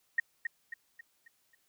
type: tone with echo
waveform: sine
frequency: 1864 Hz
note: A#6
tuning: 1 cent flat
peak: -23 dBFS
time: 0.18-0.2 s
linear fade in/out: 5 ms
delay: 270 ms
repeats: 5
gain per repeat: -7 dB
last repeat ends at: 1.55 s
effects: white hiss -73 dBFS RMS until 1.68 s